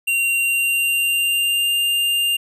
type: tone with pitch glide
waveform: square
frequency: 2761 to 2800 Hz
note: F7 to F7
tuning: -20 to +4 cents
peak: -17 dBFS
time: 0.07-2.37 s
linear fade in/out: 10 ms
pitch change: +24 cents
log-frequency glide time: 0.37-1.69 s
effects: none